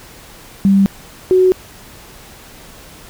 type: tone pair in turn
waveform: sine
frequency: 196 / 370.9 Hz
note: G3 / F#4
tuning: 0 / +4 cents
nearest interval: major seventh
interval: 1104 cents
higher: second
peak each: -7 dBFS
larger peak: neither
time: 0.65-0.86 / 1.31-1.52 s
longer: neither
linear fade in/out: 0 ms
effects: pink hiss -39 dBFS RMS until 3.09 s